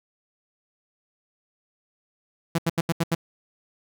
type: tone bursts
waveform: sawtooth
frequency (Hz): 166.5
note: E3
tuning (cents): +18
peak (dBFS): -16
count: 6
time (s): 2.55-3.149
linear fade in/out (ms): 5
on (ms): 34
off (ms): 79
effects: none